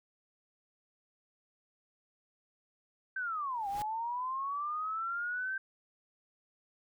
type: linear two-way sweep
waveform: sine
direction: down then up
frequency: 1568 to 784 to 1568 Hz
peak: -33 dBFS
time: 3.16-5.58 s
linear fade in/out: 5 ms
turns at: 3.68 s
type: noise with exponential growth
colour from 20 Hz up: pink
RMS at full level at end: -42 dBFS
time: 3.5-3.82 s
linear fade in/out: 0 ms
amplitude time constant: 69 ms
effects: none